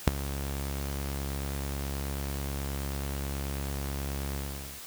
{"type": "tone with ADSR envelope", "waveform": "sawtooth", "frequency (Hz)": 69.3, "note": "C#2", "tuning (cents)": 0, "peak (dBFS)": -12, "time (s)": [0.07, 4.82], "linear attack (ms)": 7, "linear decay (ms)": 16, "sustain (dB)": -16, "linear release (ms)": 470, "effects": ["white hiss -44 dBFS RMS until 4.86 s"]}